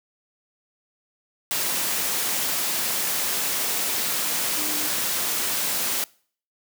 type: tone in noise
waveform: sine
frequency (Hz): 302.8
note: D#4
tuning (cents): -47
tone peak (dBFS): -35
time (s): 4.57-4.87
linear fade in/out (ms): 0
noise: white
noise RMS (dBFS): -25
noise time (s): 1.51-6.04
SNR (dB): -13
effects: noise-tail reverb RT60 0.5 s tail -24 dB re dry + high-pass 150 Hz 12 dB/octave